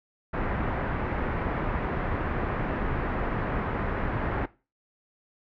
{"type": "low-pass noise", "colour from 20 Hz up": "pink", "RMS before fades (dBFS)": -29, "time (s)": [0.33, 4.46], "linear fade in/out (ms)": 10, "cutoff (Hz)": 1900, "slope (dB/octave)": 24, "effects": ["noise-tail reverb RT60 0.3 s tail -18 dB re dry"]}